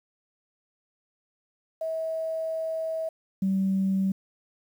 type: tone pair in turn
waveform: sine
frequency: 645 / 192.28 Hz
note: E5 / G3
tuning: -38 / -33 cents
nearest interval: octave + major sixth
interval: 2095 cents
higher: first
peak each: -27 / -21 dBFS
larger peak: second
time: 1.81-3.09 / 3.42-4.12 s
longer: first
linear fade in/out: 5 ms
effects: tanh soft clip ceiling -17 dBFS + 9-bit